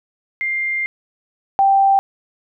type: tone pair in turn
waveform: sine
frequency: 2100 / 784.1 Hz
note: C7 / G5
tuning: +6 / 0 cents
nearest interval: octave + perfect fourth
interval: 1706 cents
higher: first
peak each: -18 / -10 dBFS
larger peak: second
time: 0.41-0.86 / 1.59-1.99 s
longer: first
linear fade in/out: 0 ms
effects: none